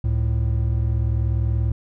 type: tone pair together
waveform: triangle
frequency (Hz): 69.37 / 110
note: C#2 / A2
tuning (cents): +2 / 0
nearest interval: minor sixth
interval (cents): 798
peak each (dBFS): -19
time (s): 0.04-1.72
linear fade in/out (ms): 5
effects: none